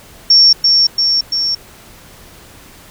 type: tone with echo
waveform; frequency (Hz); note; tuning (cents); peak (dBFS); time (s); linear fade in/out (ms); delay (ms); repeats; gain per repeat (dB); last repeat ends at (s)
sine; 5480; F8; -34; -4; 0.3-0.53; 5; 340; 3; -3; 1.55
effects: pink hiss -40 dBFS RMS until 2.9 s